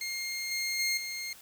20% pulse tone with level steps, 2130 Hz, C7, 30 cents sharp, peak -28 / -25 / -22 / -30 dBFS, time 0.01-1.33 s, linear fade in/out 2 ms, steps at 0.51 / 0.79 / 0.97 s, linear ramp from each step 5 ms, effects white hiss -53 dBFS RMS until 1.41 s

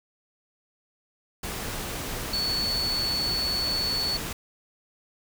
sine tone in noise, 4435 Hz, C#8, in tune, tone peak -25 dBFS, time 2.33-4.17 s, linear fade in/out 5 ms, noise pink, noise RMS -33 dBFS, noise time 1.43-4.33 s, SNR +5 dB, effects none

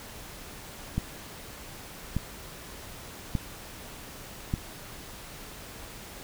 click train, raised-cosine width 5 ms, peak -14 dBFS, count 4, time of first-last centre 0.98-4.539 s, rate 0.843 Hz, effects pink hiss -44 dBFS RMS until 6.23 s

